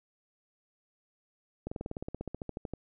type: slowing click train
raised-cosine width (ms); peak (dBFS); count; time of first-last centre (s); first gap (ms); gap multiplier
2; -23; 18; 1.67-2.736; 45; 1.04
effects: none